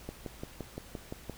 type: click train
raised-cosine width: 2 ms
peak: -24 dBFS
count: 8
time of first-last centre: 0.09-1.297 s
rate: 5.8 Hz
effects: added 60 Hz sine -56 dBFS peak until 1.37 s + pink hiss -52 dBFS RMS until 1.37 s